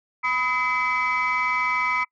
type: tone cluster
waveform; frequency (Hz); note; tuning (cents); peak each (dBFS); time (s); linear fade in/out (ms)
sine; 995 / 1268 / 2040 / 2294; B5 / D#6 / C7 / D7; +13 / +32 / -44 / -41; -25; 0.23-2.05; 20
effects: noise-tail reverb RT60 0.1 s tail -26 dB re dry + tanh soft clip ceiling -15 dBFS

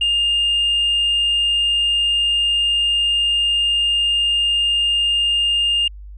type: tone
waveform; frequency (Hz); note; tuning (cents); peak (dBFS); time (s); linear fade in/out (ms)
sine; 2818; F7; +15; -13; 0.01-5.88; 5
effects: tanh soft clip ceiling -12 dBFS + added 50 Hz sine -33 dBFS peak until 6.17 s

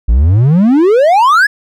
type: exponential sweep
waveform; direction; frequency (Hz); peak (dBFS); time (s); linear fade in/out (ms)
triangle; up; 51.91 to 1742; -3; 0.08-1.47; 10
effects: none

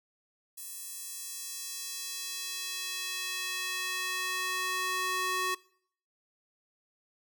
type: tone with high-pass filter sweep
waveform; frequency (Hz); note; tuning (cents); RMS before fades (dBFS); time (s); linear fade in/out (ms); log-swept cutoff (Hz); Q
square; 370; F#4; 0; -35; 0.57-5.55; 10; 10000 to 870; 0.94
effects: noise-tail reverb RT60 0.6 s tail -22 dB re dry

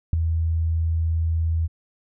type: tone with ADSR envelope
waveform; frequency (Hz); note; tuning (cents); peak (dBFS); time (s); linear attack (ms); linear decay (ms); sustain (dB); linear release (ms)
sine; 81.7; E2; -15; -12; 0.13-1.68; 3; 9; -7; 28
effects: none

